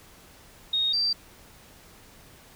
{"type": "tone pair in turn", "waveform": "sine", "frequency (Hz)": [3729, 4685], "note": ["A#7", "D8"], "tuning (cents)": [0, -5], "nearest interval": "major third", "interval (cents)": 395, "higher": "second", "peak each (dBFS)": -22, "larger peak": "neither", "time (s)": [[0.73, 0.93], [0.93, 1.13]], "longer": "neither", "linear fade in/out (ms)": 5, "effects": ["pink hiss -52 dBFS RMS until 2.55 s"]}